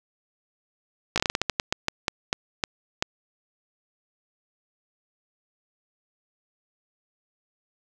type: slowing click train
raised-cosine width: 0.2 ms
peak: -5 dBFS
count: 16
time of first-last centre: 1.16-3.025 s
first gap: 17 ms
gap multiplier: 1.25
effects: none